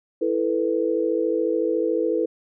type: chord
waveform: sine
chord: E suspended fourth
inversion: none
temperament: equal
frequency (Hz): 329.6 / 440 / 493.9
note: E4 / A4 / B4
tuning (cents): 0 / 0 / 0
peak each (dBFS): -24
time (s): 0.21-2.26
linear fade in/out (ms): 10
effects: none